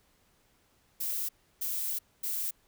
violet noise bursts at uneven times, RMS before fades -33 dBFS, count 3, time 1-1.29 / 1.61-1.99 / 2.23-2.51 s, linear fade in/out 10 ms, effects pink hiss -68 dBFS RMS until 2.67 s

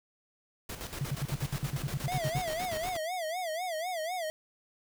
pink noise with tremolo, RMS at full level -39 dBFS, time 0.69-2.97 s, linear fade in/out 5 ms, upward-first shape square, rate 8.4 Hz, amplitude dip 60%
sine tone bursts, 138.59 Hz, C#3, in tune, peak -28 dBFS, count 14, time 1.01-2.386 s, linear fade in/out 2 ms, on 37 ms, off 66 ms
square tone with vibrato, 680 Hz, F5, 46 cents flat, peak -33 dBFS, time 2.08-4.3 s, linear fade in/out 0 ms, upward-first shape sine, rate 4 Hz, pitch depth 160 cents each way
effects none

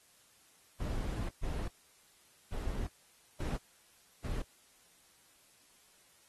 brown noise bursts at uneven times, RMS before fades -36 dBFS, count 5, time 0.8-1.29 / 1.43-1.68 / 2.52-2.87 / 3.4-3.57 / 4.24-4.42 s, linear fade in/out 5 ms, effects white hiss -65 dBFS RMS until 6.28 s + AAC 32 kbps

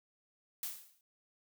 blue noise with exponential decay, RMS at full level -36 dBFS, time 0.63-1.01 s, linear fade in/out 2 ms, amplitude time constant 81 ms, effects none

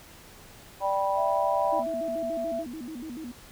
harmonic tone, 196 Hz, G3, in tune, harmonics 3 / 4 / 5, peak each -28 / -28 / -28 dBFS, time 0.8-1.84 s, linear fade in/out 50 ms
sine tone with pitch glide, 659.3 to 665.8 Hz, E5 to E5, 0 to +17 cents, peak -28 dBFS, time 1.15-2.65 s, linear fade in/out 50 ms, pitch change +17 cents, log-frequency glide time 1.83-2.48 s
sine tone with vibrato, 277.2 Hz, C#4, in tune, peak -35 dBFS, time 1.72-3.32 s, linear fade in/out 10 ms, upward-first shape square, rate 6.9 Hz, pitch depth 240 cents each way
effects pink hiss -50 dBFS RMS until 3.51 s

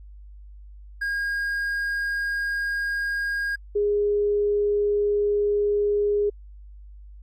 triangle / sine tone pair in turn, 1627 / 412 Hz, G#6 / G#4, -36 / -14 cents, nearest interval 2 octaves, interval 2378 cents, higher first, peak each -22 / -19 dBFS, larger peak second, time 1.01-3.56 / 3.75-6.3 s, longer neither, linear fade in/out 10 ms, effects added 50 Hz sine -41 dBFS peak until 7.22 s + AAC 64 kbps

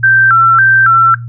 sine tone with vibrato, 1451 Hz, F#6, 34 cents flat, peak -4 dBFS, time 0.03-1.15 s, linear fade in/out 10 ms, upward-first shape square, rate 1.8 Hz, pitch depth 130 cents each way, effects noise-tail reverb RT60 0.2 s tail -20 dB re dry + added 118 Hz sine -21 dBFS peak until 1.28 s

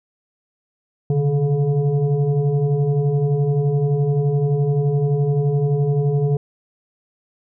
sine tone with frequency modulation, 146.83 Hz, D3, in tune, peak -15 dBFS, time 1.1-6.37 s, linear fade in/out 2 ms, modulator 282 Hz, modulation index 0.91, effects none

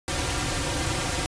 pink noise with comb filter, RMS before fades -27 dBFS, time 0.08-1.26 s, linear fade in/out 0 ms, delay 4.7 ms, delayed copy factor -0.85, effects resampled to 22050 Hz

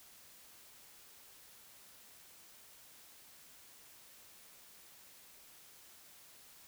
silence, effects white hiss -59 dBFS RMS until 6.67 s

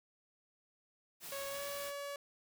white noise, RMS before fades -47 dBFS, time 1.2-1.93 s, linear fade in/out 50 ms
sawtooth tone with pitch glide, 554.4 to 567.4 Hz, C#5 to C#5, 0 to +40 cents, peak -37 dBFS, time 1.32-2.16 s, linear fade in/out 2 ms, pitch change +40 cents, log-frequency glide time 1.49-1.64 s
effects none

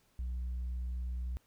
sine tone, 61.74 Hz, B1, in tune, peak -32 dBFS, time 0.19-1.37 s, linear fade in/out 0 ms, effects tanh soft clip ceiling -33 dBFS + pink hiss -71 dBFS RMS until 1.46 s

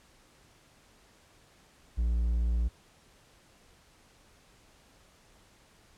triangle tone, 58.27 Hz, A#1, in tune, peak -23 dBFS, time 1.97-2.69 s, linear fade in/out 20 ms, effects pink hiss -61 dBFS RMS until 5.97 s + low-pass 10000 Hz 12 dB/octave

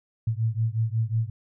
sine beating tone pair, 110 / 115.5 Hz, A2 / A#2, 0 / -16 cents, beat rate 5.5 Hz, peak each -25 / -26 dBFS, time 0.27-1.3 s, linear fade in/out 5 ms, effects none

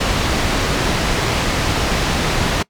pink low-pass noise, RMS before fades -18 dBFS, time 0-2.63 s, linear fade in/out 10 ms, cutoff 5400 Hz, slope 12 dB/octave, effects noise-tail reverb RT60 0.1 s tail -23 dB re dry

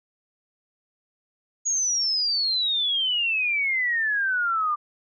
sine exponential sweep, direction down, 6740 to 1185 Hz, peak -21 dBFS, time 1.65-4.76 s, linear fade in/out 20 ms, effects none

